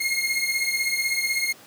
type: beating tone pair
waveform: sawtooth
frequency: 2138 / 2154 Hz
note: C7 / C7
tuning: +37 / +50 cents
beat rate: 16 Hz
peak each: -22 dBFS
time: 0-1.53 s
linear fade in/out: 10 ms
effects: pink hiss -48 dBFS RMS until 1.66 s + high-pass 200 Hz 12 dB/octave